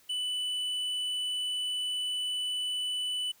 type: tone with hard clipping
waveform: sine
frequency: 2985 Hz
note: F#7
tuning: 15 cents sharp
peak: -31 dBFS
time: 0.09-3.32 s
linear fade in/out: 10 ms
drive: 5 dB
effects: white hiss -62 dBFS RMS until 3.4 s